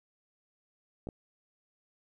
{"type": "clicks", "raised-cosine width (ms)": 2, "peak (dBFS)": -26, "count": 2, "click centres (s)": [1.071, 1.088], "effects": ["11-bit"]}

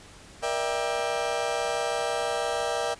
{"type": "chord", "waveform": "35% pulse", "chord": "E half-diminished seventh", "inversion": "second", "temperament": "just", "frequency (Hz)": [474.7, 593.3, 659.3, 791.1], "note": ["Bb4", "D5", "E5", "G5"], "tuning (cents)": [31, 18, 0, 16], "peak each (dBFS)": -30, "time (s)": [0.42, 2.95], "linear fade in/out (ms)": 20, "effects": ["pink hiss -49 dBFS RMS until 2.99 s", "resampled to 22050 Hz"]}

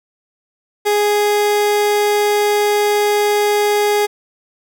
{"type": "tone", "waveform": "30% pulse", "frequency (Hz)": 414.7, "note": "G#4", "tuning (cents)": -3, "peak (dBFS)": -10, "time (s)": [0.85, 4.07], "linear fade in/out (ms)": 20, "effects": []}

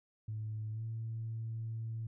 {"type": "tone with pitch glide", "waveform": "sine", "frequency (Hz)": [108.4, 112.81], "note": ["A2", "A2"], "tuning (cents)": [-25, 44], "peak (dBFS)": -36, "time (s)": [0.28, 2.07], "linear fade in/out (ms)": 5, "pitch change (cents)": 69, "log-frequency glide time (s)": [0.72, 0.83], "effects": ["tanh soft clip ceiling -32 dBFS"]}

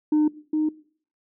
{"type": "tone pair in turn", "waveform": "sine", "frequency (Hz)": [303.7, 308.5], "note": ["D#4", "D#4"], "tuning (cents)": [-42, -15], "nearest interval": "unison", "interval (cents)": 27, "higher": "second", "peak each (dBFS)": [-14, -19], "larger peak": "first", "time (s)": [[0.12, 0.28], [0.53, 0.69]], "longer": "neither", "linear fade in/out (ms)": 5, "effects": ["noise-tail reverb RT60 0.5 s tail -20 dB re dry", "tanh soft clip ceiling -15 dBFS"]}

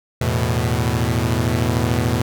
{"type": "chord", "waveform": "sawtooth", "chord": "E suspended fourth", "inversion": "none", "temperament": "equal", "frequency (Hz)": [82.41, 110, 123.47], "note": ["E2", "A2", "B2"], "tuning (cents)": [0, 0, 0], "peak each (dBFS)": [-19, -17, -17], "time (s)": [0.21, 2.22], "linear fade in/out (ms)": 5, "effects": []}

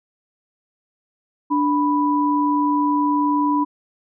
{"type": "tone pair together", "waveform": "sine", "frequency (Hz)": [293.5, 987.8], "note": ["D4", "B5"], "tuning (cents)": [-1, 0], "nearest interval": "octave + major sixth", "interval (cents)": 2101, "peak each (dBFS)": [-18, -19], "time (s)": [1.5, 3.65], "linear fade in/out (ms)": 20, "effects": []}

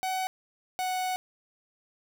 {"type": "tone pair in turn", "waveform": "45% pulse", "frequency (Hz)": [751, 740.7], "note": ["F#5", "F#5"], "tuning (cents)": [26, 2], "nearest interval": "unison", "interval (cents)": 24, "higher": "first", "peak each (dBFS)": -28, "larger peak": "neither", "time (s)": [[0.03, 0.27], [0.79, 1.16]], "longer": "second", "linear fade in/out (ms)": 0, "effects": []}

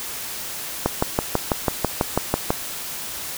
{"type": "click train", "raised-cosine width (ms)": 1, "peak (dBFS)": -3, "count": 11, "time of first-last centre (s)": [0.86, 2.505], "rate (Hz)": 6.08, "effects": ["white hiss -31 dBFS RMS until 3.37 s"]}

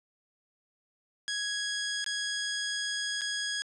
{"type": "tone with dropouts", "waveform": "15% pulse", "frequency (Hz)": 1661.2, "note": "G#6", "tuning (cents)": 0, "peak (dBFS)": -24, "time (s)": [1.28, 3.62], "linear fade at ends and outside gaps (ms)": 0, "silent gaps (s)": [[2.043, 2.063], [3.21, 3.217]], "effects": ["resampled to 24000 Hz"]}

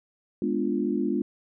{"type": "chord", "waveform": "sine", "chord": "G# diminished seventh", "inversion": "none", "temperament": "equal", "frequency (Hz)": [207.7, 246.9, 293.7, 349.2], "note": ["G#3", "B3", "D4", "F4"], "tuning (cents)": [0, 0, 0, 0], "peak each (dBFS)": -29, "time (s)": [0.42, 1.22], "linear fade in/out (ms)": 2, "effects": []}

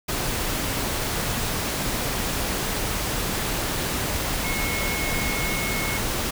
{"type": "tone in noise", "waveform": "sine", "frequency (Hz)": 2178, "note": "C#7", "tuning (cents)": -31, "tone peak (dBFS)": -29, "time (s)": [4.44, 5.98], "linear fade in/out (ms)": 10, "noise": "pink", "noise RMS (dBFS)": -26, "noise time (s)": [0.08, 6.31], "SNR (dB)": -6, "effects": []}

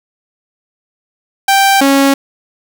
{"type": "tone pair in turn", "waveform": "sawtooth", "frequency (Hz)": [784, 275.3], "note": ["G5", "C#4"], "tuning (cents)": [0, -12], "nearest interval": "octave + tritone", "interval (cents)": 1812, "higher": "first", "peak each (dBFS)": -3, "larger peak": "neither", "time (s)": [[1.48, 1.81], [1.81, 2.14]], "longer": "neither", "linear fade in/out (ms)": 5, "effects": ["7-bit"]}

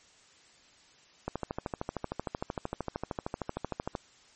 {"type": "click train", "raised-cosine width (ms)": 1, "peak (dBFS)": -18, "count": 36, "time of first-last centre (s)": [1.28, 3.952], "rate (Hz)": 13.1, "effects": ["white hiss -60 dBFS RMS until 4.35 s", "MP3 32 kbps"]}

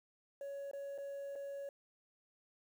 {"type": "tone with dropouts", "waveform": "sine", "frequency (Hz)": 559, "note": "C#5", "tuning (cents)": 14, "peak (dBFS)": -39, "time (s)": [0.41, 1.69], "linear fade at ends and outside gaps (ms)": 2, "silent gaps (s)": [[0.713, 0.733], [0.979, 0.984], [1.355, 1.359]], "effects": ["tanh soft clip ceiling -41 dBFS", "11-bit"]}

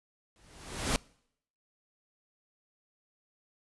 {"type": "noise with exponential growth", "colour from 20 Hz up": "pink", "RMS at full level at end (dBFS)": -26, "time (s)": [0.36, 0.96], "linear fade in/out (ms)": 0, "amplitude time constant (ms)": 130, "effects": ["noise-tail reverb RT60 0.7 s tail -25 dB re dry", "resampled to 24000 Hz"]}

